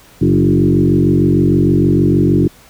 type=tone with frequency modulation; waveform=sine; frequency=232 Hz; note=A#3; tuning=8 cents flat; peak=-8 dBFS; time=0.21-2.48 s; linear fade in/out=10 ms; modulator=46.5 Hz; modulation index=2.9; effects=pink hiss -44 dBFS RMS until 2.69 s